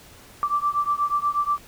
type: beating tone pair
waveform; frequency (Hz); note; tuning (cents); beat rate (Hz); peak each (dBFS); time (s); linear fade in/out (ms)
sine; 1166 / 1174.3; D6 / D6; -13 / -1; 8.3; -23 / -24; 0.43-1.58; 0
effects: pink hiss -48 dBFS RMS until 1.67 s